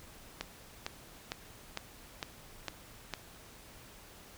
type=click train; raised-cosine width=0.2 ms; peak=-18 dBFS; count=7; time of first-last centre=0.41-3.137 s; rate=2.2 Hz; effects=pink hiss -54 dBFS RMS until 4.37 s